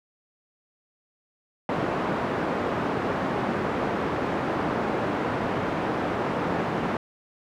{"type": "band-pass noise", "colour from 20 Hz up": "pink", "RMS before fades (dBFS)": -27, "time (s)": [1.69, 6.97], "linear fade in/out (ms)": 2, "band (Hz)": [180, 1300], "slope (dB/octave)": 12, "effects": []}